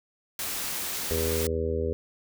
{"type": "noise", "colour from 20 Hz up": "white", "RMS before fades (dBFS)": -32, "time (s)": [0.39, 1.47], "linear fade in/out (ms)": 2}
{"type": "harmonic tone", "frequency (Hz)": 81.2, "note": "E2", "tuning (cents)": -26, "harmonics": [1, 2, 3, 4, 5, 6, 7], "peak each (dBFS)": [-30, -41, -36, -40, -30, -31, -41], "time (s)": [1.11, 1.93], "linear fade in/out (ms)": 0}
{"effects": []}